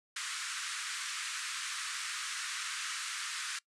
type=band-pass noise; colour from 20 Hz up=pink; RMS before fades=-39 dBFS; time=0.16-3.59 s; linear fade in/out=5 ms; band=1200 to 9600 Hz; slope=48 dB/octave; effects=noise-tail reverb RT60 0.1 s tail -22 dB re dry